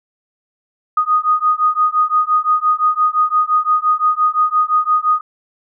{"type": "beating tone pair", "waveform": "sine", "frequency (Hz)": [1238, 1243.8], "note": ["D#6", "D#6"], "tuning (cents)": [-9, -1], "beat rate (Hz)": 5.8, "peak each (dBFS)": [-15, -15], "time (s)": [0.97, 5.21], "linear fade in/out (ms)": 5, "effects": []}